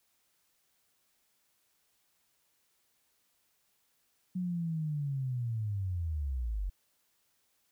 sine linear sweep, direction down, 184.6 to 44 Hz, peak -31 dBFS, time 4.35-6.7 s, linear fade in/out 10 ms, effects white hiss -74 dBFS RMS until 7.71 s

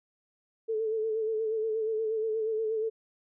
sine tone with vibrato, 440 Hz, A4, in tune, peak -27 dBFS, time 0.68-2.9 s, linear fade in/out 20 ms, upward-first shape sine, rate 8.4 Hz, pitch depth 41 cents each way, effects none

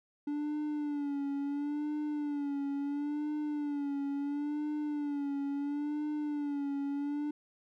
triangle tone with vibrato, 290 Hz, D4, 22 cents flat, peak -30 dBFS, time 0.27-7.31 s, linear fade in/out 5 ms, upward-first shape sine, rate 0.73 Hz, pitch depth 59 cents each way, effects none

